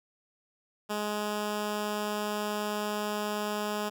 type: tone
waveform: 10% pulse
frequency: 209.3 Hz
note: G#3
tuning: 14 cents sharp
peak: -22 dBFS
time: 0.89-3.9 s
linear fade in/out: 20 ms
effects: none

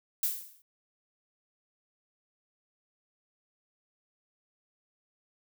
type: noise with exponential decay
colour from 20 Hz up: violet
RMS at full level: -26 dBFS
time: 0.23-0.62 s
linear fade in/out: 2 ms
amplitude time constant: 84 ms
effects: none

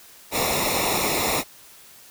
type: noise with comb filter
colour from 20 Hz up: pink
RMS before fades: -23 dBFS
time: 0.31-1.44 s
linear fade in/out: 50 ms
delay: 0.64 ms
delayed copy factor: -0.85
effects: white hiss -48 dBFS RMS until 2.1 s

